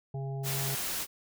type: harmonic tone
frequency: 136 Hz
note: C#3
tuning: 33 cents flat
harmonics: 1 / 3 / 5 / 6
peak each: -33 / -43 / -47 / -49 dBFS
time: 0.14-0.75 s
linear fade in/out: 5 ms
type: noise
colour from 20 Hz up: white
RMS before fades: -34 dBFS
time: 0.43-1.07 s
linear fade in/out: 50 ms
effects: none